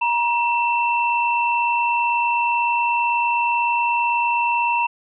sine tone pair together, 948 / 2681 Hz, A#5 / E7, +29 / +29 cents, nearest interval octave + tritone, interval 1800 cents, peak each -18 / -22 dBFS, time 0.01-4.87 s, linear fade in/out 10 ms, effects none

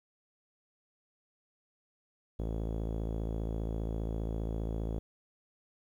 sawtooth tone with low-pass filter, 55 Hz, A1, in tune, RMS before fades -35 dBFS, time 2.39-4.99 s, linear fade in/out 0 ms, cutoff 510 Hz, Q 1.4, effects 11-bit

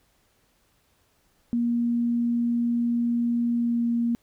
sine tone with pitch glide, 236.8 to 235 Hz, A#3 to A#3, +27 to +14 cents, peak -21 dBFS, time 1.53-4.15 s, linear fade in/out 0 ms, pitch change -13 cents, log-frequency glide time 3.54-3.86 s, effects pink hiss -66 dBFS RMS until 4.22 s

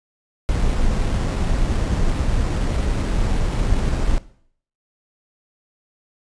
brown noise with sample-and-hold, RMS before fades -19 dBFS, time 0.49-4.18 s, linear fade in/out 0 ms, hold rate 6300 Hz, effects noise-tail reverb RT60 0.6 s tail -18 dB re dry + resampled to 22050 Hz

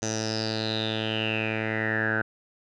10% pulse tone with low-pass filter sweep, 110 Hz, A2, in tune, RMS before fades -28 dBFS, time 0.02-2.22 s, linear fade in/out 5 ms, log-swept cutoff 6300 to 1500 Hz, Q 9.5, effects none

